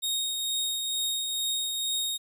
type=tone with tremolo; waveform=sawtooth; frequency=3729 Hz; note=A#7; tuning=in tune; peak=-23 dBFS; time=0.02-2.18 s; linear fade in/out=20 ms; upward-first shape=triangle; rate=2.2 Hz; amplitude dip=35%; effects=10-bit

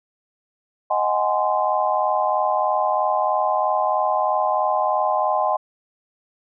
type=chord; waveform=sine; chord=Ab dominant seventh; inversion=second; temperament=just; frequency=623 / 747.5 / 830.6 / 1038.3 Hz; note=Eb5 / Gb5 / Ab5 / C6; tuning=+2 / +17 / 0 / -14 cents; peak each=-23 dBFS; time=0.9-5.57 s; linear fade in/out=10 ms; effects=none

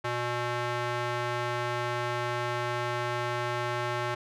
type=tone with band-pass filter; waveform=square; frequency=121.1 Hz; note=B2; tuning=34 cents flat; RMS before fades=-31 dBFS; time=0.04-4.15 s; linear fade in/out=10 ms; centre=1300 Hz; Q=0.75; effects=none

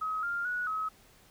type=tone with pitch steps; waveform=sine; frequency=1272 / 1398 / 1465 / 1279 Hz; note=D#6 / F6 / F#6 / D#6; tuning=+38 / +1 / -18 / +47 cents; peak=-30 dBFS; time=0.01-0.89 s; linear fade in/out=10 ms; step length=220 ms; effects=pink hiss -60 dBFS RMS until 1.3 s

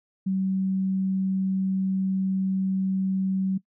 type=tone; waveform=sine; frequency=190.5 Hz; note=G3; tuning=49 cents flat; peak=-22 dBFS; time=0.26-3.58 s; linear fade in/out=10 ms; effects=noise-tail reverb RT60 0.1 s tail -20 dB re dry

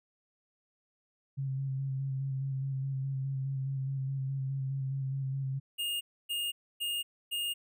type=tone with vibrato; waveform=sine; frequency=134.9 Hz; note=C#3; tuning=47 cents flat; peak=-31 dBFS; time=1.37-5.6 s; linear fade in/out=20 ms; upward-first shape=square; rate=4.8 Hz; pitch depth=21 cents each way
type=tone bursts; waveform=square; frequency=2836 Hz; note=F7; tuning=26 cents sharp; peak=-32 dBFS; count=4; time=5.78-7.54 s; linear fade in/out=20 ms; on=230 ms; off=280 ms
effects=none

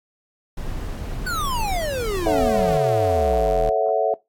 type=noise; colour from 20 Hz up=brown; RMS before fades=-28 dBFS; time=0.57-2.78 s; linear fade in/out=5 ms
type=exponential sweep; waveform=square; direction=down; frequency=1529 to 36.1 Hz; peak=-24 dBFS; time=1.26-3.7 s; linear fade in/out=10 ms
type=chord; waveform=sine; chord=F# minor seventh; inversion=first; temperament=equal; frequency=440 / 554.4 / 659.3 / 740 Hz; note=A4 / C#5 / E5 / F#5; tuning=0 / 0 / 0 / 0 cents; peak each=-22 / -24 / -20 / -23 dBFS; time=2.26-4.14 s; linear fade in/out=2 ms
effects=noise-tail reverb RT60 0.2 s tail -21 dB re dry + AAC 64 kbps

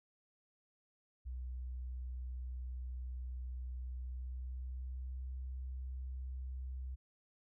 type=tone with pitch glide; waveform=sine; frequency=62.6 to 64.29 Hz; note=B1 to C2; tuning=+24 to -30 cents; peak=-40 dBFS; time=1.25-6.96 s; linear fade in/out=20 ms; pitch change=+46 cents; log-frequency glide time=3.9-5.34 s; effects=none

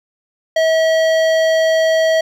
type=tone with hard clipping; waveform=sine; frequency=644 Hz; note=E5; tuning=41 cents flat; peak=-13 dBFS; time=0.56-2.21 s; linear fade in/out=5 ms; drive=14 dB; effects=none

